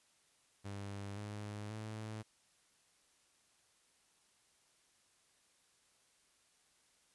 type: tone with pitch steps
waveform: sawtooth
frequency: 100 / 104.25 / 108.67 Hz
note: G2 / G#2 / A2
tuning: +35 / +7 / -21 cents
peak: -39 dBFS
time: 0.64-2.23 s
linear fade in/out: 20 ms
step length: 530 ms
effects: white hiss -72 dBFS RMS until 7.14 s + resampled to 24000 Hz